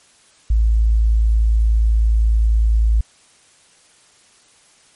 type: tone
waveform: sine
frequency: 55 Hz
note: A1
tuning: in tune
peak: -11 dBFS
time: 0.5-3.01 s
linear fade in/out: 5 ms
effects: white hiss -52 dBFS RMS until 4.95 s + MP3 48 kbps